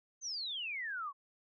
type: exponential sweep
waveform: sine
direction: down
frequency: 6360 to 1074 Hz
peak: -37 dBFS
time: 0.21-1.13 s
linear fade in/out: 50 ms
effects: none